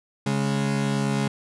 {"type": "tone pair together", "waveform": "35% pulse", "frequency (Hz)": [138.59, 207.7], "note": ["C#3", "G#3"], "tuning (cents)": [0, 0], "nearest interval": "perfect fifth", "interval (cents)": 700, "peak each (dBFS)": -23, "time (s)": [0.26, 1.28], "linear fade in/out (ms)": 5, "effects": ["resampled to 24000 Hz"]}